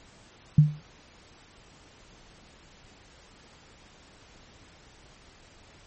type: tone with exponential decay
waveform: sine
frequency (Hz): 150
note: D3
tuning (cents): +37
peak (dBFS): -9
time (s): 0.58-0.81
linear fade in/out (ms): 5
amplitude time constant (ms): 49
effects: pink hiss -54 dBFS RMS until 5.86 s + MP3 32 kbps

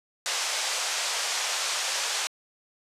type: band-pass noise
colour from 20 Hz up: white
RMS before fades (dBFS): -29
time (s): 0.26-2.27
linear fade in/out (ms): 0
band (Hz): 540 to 7500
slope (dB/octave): 24
effects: resampled to 32000 Hz

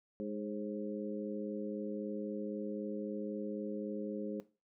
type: harmonic tone with a mistuned harmonic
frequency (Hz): 103.83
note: G#2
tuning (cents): 0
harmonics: 2 / 3 / 4 / 5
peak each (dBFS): -40 / -44 / -43 / -44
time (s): 0.2-4.4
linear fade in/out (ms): 0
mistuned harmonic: 5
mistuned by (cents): +44
effects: noise-tail reverb RT60 0.3 s tail -17 dB re dry

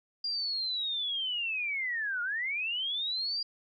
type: linear two-way sweep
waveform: sine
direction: down then up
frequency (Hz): 4829 to 1400 to 4829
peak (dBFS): -30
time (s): 0.24-3.43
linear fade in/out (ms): 5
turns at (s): 2.22
effects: none

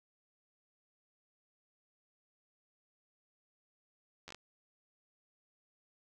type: slowing click train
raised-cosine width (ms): 0.2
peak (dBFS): -30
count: 5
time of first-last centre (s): 4.28-4.346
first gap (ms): 11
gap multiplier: 1.28
effects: none

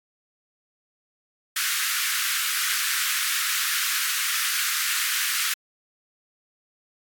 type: high-pass noise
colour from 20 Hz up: pink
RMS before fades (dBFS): -25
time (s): 1.56-5.54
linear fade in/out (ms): 5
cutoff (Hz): 1300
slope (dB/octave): 48
effects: AAC 64 kbps

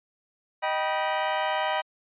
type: chord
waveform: sawtooth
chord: Eb augmented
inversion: none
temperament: just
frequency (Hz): 622.3 / 777.8 / 972.3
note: Eb5 / G5 / B5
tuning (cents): 0 / -14 / -27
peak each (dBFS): -25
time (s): 0.62-1.82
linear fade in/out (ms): 20
effects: resampled to 8000 Hz

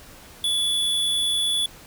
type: tone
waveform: square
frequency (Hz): 3435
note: A7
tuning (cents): -42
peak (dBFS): -21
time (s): 0.44-1.66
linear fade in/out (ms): 2
effects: pink hiss -46 dBFS RMS until 1.86 s

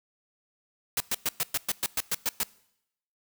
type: noise bursts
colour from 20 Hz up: white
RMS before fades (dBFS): -27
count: 11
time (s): 0.97-2.433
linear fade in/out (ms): 2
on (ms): 33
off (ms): 110
effects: noise-tail reverb RT60 0.8 s tail -22 dB re dry

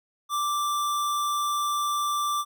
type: tone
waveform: square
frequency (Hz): 1174.7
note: D6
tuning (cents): 0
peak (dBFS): -25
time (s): 0.29-2.45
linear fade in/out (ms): 50
effects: none

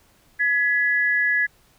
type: tone pair together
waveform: sine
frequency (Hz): 1685 / 1975.5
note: G#6 / B6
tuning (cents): +25 / 0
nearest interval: minor third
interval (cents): 275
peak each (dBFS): -19 / -22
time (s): 0.39-1.47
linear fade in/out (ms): 20
effects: pink hiss -58 dBFS RMS until 1.78 s

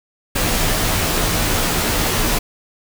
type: noise with comb filter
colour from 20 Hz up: pink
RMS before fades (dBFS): -18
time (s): 0.35-2.39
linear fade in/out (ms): 10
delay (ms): 15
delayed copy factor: -0.6
effects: none

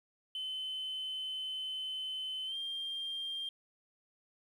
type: tone with pitch glide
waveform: sine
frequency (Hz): 3050 to 3191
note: G7 to G7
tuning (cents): -48 to +30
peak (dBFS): -35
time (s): 0.35-3.49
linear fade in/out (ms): 2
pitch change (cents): +78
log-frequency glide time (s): 2.46-2.56
effects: tanh soft clip ceiling -33 dBFS + 11-bit

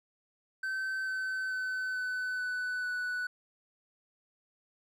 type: tone with pitch steps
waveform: triangle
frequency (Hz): 1540 / 1528.5 / 1517 / 1505.7 / 1494.4 / 1483.3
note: G6 / G6 / F#6 / F#6 / F#6 / F#6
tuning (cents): -31 / -44 / +43 / +30 / +17 / +4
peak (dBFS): -30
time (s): 0.63-3.27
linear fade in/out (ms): 5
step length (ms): 440
effects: none

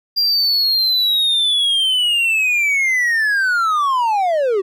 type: linear sweep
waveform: triangle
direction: down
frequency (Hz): 4800 to 365.8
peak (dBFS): -12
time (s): 0.16-4.62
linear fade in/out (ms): 20
effects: none

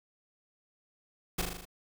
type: noise with echo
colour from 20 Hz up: pink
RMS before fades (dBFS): -30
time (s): 1.38-1.42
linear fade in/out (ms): 10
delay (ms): 39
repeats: 6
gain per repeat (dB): -3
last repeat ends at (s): 1.654
effects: none

